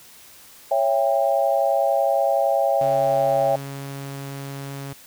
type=chord; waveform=sine; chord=C# diminished; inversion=none; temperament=just; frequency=554.4 / 665.2 / 798.3 Hz; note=C#5 / E5 / G5; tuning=0 / +16 / +31 cents; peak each=-21 / -21 / -22 dBFS; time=0.71-3.56 s; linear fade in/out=5 ms
type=tone; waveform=sawtooth; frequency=138.5 Hz; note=C#3; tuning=1 cent flat; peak=-27 dBFS; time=2.81-4.93 s; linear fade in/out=2 ms
effects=white hiss -47 dBFS RMS until 5.06 s